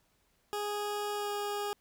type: tone with pitch glide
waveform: 20% pulse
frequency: 414 to 411.1 Hz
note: G#4 to G#4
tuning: -5 to -18 cents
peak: -28 dBFS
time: 0.53-1.73 s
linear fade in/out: 0 ms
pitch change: -13 cents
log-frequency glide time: 1.15-1.3 s
effects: pink hiss -72 dBFS RMS until 1.8 s